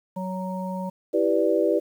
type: harmonic tone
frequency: 186.1 Hz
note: F#3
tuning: 10 cents sharp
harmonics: 1 / 3 / 5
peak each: -29 / -34 / -34 dBFS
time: 0.16-0.9 s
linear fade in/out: 10 ms
type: chord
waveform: sine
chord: E minor seventh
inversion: none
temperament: equal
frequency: 329.6 / 392 / 493.9 / 587.3 Hz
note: E4 / G4 / B4 / D5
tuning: 0 / 0 / 0 / 0 cents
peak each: -24 dBFS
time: 1.13-1.8 s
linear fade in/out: 20 ms
effects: 9-bit